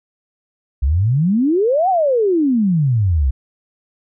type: exponential two-way sweep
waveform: sine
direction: up then down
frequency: 61.74 to 784 to 61.74 Hz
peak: -12 dBFS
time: 0.82-3.31 s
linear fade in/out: 10 ms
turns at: 1.89 s
effects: none